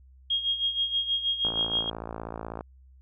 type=tone with tremolo; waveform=sine; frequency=3258 Hz; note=G#7; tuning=34 cents flat; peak=-22 dBFS; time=0.3-1.9 s; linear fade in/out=5 ms; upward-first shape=sine; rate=6.3 Hz; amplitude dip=70%
type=click train; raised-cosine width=1 ms; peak=-21 dBFS; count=66; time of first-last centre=1.45-2.609 s; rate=56.1 Hz
effects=added 65 Hz sine -51 dBFS peak until 3.01 s